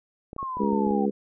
clicks, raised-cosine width 2 ms, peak -25 dBFS, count 8, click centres 0.331 / 0.364 / 0.429 / 0.57 / 0.637 / 0.731 / 0.87 / 0.91 s
sine exponential sweep, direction down, 1108.7 to 768 Hz, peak -29 dBFS, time 0.38-1.06 s, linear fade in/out 10 ms
harmonic tone, 69.3 Hz, C#2, in tune, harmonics 3 / 4 / 5 / 6 / 7, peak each -24 / -30 / -31 / -28 / -31 dBFS, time 0.59-1.11 s, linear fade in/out 20 ms
effects none

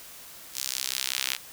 sawtooth tone with high-pass filter sweep, 65.3 Hz, C2, 3 cents flat, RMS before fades -31 dBFS, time 0.53-1.38 s, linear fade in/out 50 ms, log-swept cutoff 5600 to 2700 Hz, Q 1.1, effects white hiss -46 dBFS RMS until 1.52 s

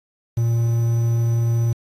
triangle tone with quantisation, 116.54 Hz, A#2, in tune, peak -14 dBFS, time 0.37-1.73 s, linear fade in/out 5 ms, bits 7, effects AAC 32 kbps

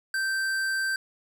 sine tone with tanh clipping, 1561 Hz, G6, 8 cents flat, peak -27 dBFS, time 0.14-0.96 s, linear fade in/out 2 ms, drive 16 dB, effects none

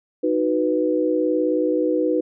sine chord, B major, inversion first, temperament equal, 311.1 / 370 / 493.9 Hz, D#4 / F#4 / B4, 0 / 0 / 0 cents, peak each -21 / -24 / -21 dBFS, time 0.23-2.21 s, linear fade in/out 10 ms, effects none

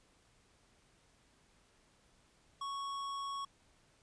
sine tone with hard clipping, 1108.7 Hz, C#6, in tune, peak -40 dBFS, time 2.61-3.45 s, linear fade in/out 5 ms, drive 13 dB, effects pink hiss -69 dBFS RMS until 4.02 s + resampled to 22050 Hz

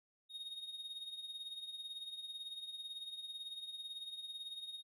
triangle tone with tremolo, 3724 Hz, A#7, 2 cents flat, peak -40 dBFS, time 0.29-4.83 s, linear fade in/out 50 ms, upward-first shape triangle, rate 18 Hz, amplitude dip 70%, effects none

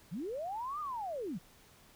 sine linear two-way sweep, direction up then down, 139.3 to 1244.5 to 139.3 Hz, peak -36 dBFS, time 0.11-1.39 s, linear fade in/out 20 ms, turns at 0.8 s, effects pink hiss -61 dBFS RMS until 1.95 s

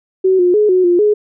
sine tone with pitch steps, 376.8 / 356.7 / 421.8 / 368.1 / 350.6 / 419.7 Hz, F#4 / F4 / G#4 / F#4 / F4 / G#4, +32 / +37 / +27 / -9 / +7 / +18 cents, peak -8 dBFS, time 0.24-1.14 s, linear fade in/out 10 ms, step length 150 ms, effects none

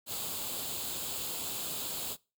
white noise with comb filter, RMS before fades -37 dBFS, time 0.06-2.17 s, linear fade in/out 50 ms, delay 0.26 ms, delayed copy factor +0.65, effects noise-tail reverb RT60 0.3 s tail -23 dB re dry + high-pass 60 Hz 12 dB/octave

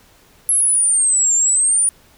sine exponential two-way sweep, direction down then up, 11175 to 7230 to 9580 Hz, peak -12 dBFS, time 0.49-1.89 s, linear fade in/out 0 ms, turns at 1.35 s, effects pink hiss -51 dBFS RMS until 2.17 s

